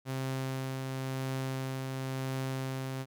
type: tone with tremolo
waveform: sawtooth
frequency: 132.3 Hz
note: C3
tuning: 20 cents sharp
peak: -28 dBFS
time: 0.05-3.06 s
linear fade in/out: 50 ms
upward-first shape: triangle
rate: 0.96 Hz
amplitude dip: 30%
effects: none